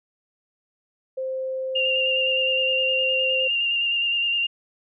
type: tone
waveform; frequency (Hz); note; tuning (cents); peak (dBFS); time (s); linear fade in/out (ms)
sine; 523.3; C5; 0; -25; 1.17-3.48; 10
type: tone with vibrato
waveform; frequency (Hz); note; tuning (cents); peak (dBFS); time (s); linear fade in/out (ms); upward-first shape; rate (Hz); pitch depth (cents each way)
sine; 2794; F7; 0; -20; 1.75-4.47; 10; square; 9.7; 19
effects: none